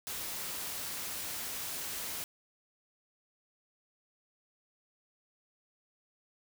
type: noise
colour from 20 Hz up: white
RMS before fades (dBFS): -39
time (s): 0.07-2.24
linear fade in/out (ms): 0
effects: none